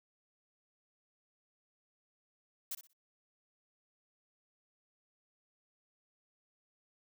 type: noise with echo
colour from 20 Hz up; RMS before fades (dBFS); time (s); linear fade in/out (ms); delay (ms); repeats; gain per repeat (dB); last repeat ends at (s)
blue; -39; 2.71-2.75; 5; 61; 3; -12; 2.933
effects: none